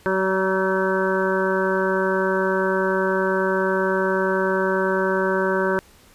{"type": "harmonic tone with a mistuned harmonic", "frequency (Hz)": 189.7, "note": "F#3", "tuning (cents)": 43, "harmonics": [1, 2, 3, 5, 6, 7, 8, 9], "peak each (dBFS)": [-27, -22, -25, -27, -32, -33, -26, -37], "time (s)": [0.06, 5.79], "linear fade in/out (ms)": 0, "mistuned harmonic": 8, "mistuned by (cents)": 18, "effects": ["pink hiss -52 dBFS RMS until 6.14 s", "resampled to 32000 Hz"]}